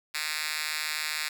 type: tone with high-pass filter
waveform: 5% pulse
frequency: 153.3 Hz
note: D#3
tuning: 25 cents flat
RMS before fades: -32 dBFS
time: 0.14-1.29 s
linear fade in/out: 10 ms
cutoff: 2600 Hz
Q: 1.7
effects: 8-bit